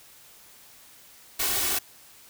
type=noise with comb filter; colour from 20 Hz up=white; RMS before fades=-26 dBFS; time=1.39-1.79 s; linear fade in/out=10 ms; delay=2.7 ms; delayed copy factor=+0.7; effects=white hiss -52 dBFS RMS until 2.29 s